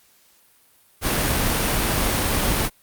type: noise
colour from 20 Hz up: pink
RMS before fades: -21 dBFS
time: 1.01-2.7 s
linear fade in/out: 50 ms
effects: white hiss -57 dBFS RMS until 2.82 s + Opus 48 kbps

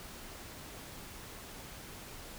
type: silence
effects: pink hiss -48 dBFS RMS until 2.38 s

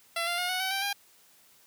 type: tone with pitch steps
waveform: 10% pulse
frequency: 676 / 695.8 / 716.2 / 737.2 / 758.8 / 781 / 803.9 Hz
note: E5 / F5 / F5 / F#5 / F#5 / G5 / G5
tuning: +43 / -7 / +43 / -7 / +43 / -7 / +43 cents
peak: -20 dBFS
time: 0.16-0.93 s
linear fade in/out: 5 ms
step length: 110 ms
effects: white hiss -60 dBFS RMS until 1.66 s + high-pass 80 Hz 12 dB/octave

